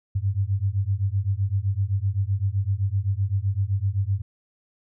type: beating tone pair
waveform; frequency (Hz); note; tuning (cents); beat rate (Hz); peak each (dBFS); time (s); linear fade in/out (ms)
sine; 94.7 / 102.5; F#2 / G#2; +41 / -22; 7.8; -24; 0.15-4.22; 10
effects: none